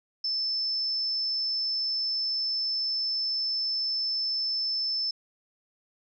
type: tone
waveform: sine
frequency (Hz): 5274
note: E8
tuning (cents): 0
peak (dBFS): -26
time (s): 0.24-5.11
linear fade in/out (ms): 5
effects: none